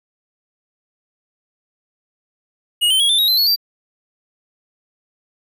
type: tone with pitch steps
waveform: square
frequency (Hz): 2883 / 3090 / 3312 / 3549 / 3804 / 4077 / 4370 / 4683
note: F#7 / G7 / G#7 / A7 / A#7 / C8 / C#8 / D8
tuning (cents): -46 / -26 / -5 / +14 / +34 / -46 / -26 / -6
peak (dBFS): -13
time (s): 2.81-3.562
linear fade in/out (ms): 20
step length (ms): 94
effects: none